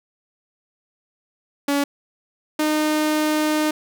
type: tone pair in turn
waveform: sawtooth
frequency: 283.5 / 306.2 Hz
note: C#4 / D#4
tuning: +39 / -28 cents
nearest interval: minor second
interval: 133 cents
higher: second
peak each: -14 dBFS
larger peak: neither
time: 1.68-1.84 / 2.59-3.71 s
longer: second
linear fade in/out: 5 ms
effects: none